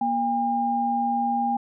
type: tone pair together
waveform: sine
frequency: 237.6 / 806 Hz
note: A#3 / G5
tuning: +33 / +48 cents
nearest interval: octave + major sixth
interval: 2115 cents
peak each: -27 / -22 dBFS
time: 0.01-1.57 s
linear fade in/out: 5 ms
effects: none